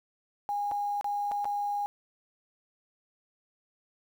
sine tone with dropouts, 818 Hz, G#5, 26 cents flat, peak -28 dBFS, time 0.49-1.86 s, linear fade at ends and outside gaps 0 ms, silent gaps 0.713-0.718 / 1.011-1.044 / 1.314-1.318 / 1.445-1.454 s, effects 9-bit

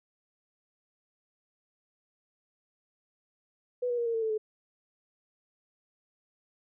sine tone with pitch steps, 493.9 / 482.9 / 472.1 / 461.6 / 451.3 / 441.3 / 431.5 Hz, B4 / B4 / A#4 / A#4 / A4 / A4 / A4, 0 / -39 / +22 / -17 / +44 / +5 / -34 cents, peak -27 dBFS, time 3.82-4.38 s, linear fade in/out 10 ms, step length 80 ms, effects none

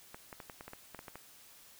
clicks, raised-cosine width 0.5 ms, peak -30 dBFS, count 11, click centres 0.145 / 0.328 / 0.402 / 0.498 / 0.609 / 0.68 / 0.734 / 0.947 / 0.991 / 1.082 / 1.156 s, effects white hiss -58 dBFS RMS until 1.79 s

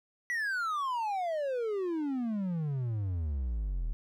triangle exponential sweep, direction down, 1975.5 to 37.45 Hz, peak -28 dBFS, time 0.3-3.93 s, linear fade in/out 0 ms, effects none

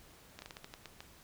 slowing click train, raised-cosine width 0.2 ms, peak -28 dBFS, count 9, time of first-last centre 0.39-1.005 s, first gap 31 ms, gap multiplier 1.25, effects pink hiss -59 dBFS RMS until 1.23 s

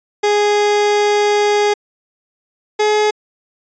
30% pulse tone pair in turn, 414.4 / 423.1 Hz, G#4 / G#4, -4 / +32 cents, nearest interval unison, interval 36 cents, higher second, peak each -9 dBFS, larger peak neither, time 0.23-1.74 / 2.79-3.11 s, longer first, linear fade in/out 10 ms, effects resampled to 16000 Hz

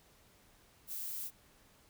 violet noise, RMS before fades -41 dBFS, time 0.87-1.31 s, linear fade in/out 50 ms, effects pink hiss -65 dBFS RMS until 1.89 s

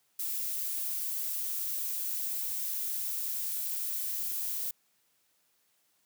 violet noise, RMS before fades -34 dBFS, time 0.19-4.71 s, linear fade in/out 5 ms, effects white hiss -72 dBFS RMS until 6.05 s + high-pass 100 Hz 12 dB/octave

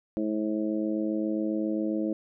harmonic tone, 107.4 Hz, A2, 41 cents flat, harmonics 2 / 3 / 4 / 5 / 6, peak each -31 / -28 / -40 / -35 / -42 dBFS, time 0.17-2.13 s, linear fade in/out 0 ms, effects none

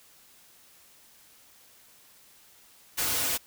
white noise with comb filter, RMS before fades -28 dBFS, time 2.97-3.38 s, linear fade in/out 20 ms, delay 5.1 ms, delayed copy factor -0.6, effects white hiss -57 dBFS RMS until 3.46 s

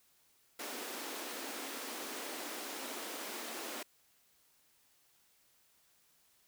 pink high-pass noise, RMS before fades -43 dBFS, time 0.59-3.83 s, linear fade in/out 5 ms, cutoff 240 Hz, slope 48 dB/octave, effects white hiss -70 dBFS RMS until 6.47 s

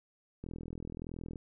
click train, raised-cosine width 3 ms, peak -29 dBFS, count 39, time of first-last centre 0.44-1.358 s, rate 41.4 Hz, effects none

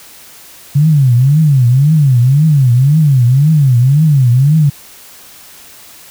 sine tone with vibrato, 137.8 Hz, C#3, 10 cents flat, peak -5 dBFS, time 0.75-4.7 s, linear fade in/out 10 ms, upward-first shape triangle, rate 1.9 Hz, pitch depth 280 cents each way, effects white hiss -37 dBFS RMS until 6.1 s

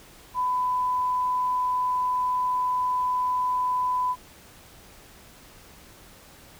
sine tone, 1001 Hz, B5, 23 cents sharp, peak -22 dBFS, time 0.34-4.16 s, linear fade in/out 50 ms, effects pink hiss -50 dBFS RMS until 6.59 s

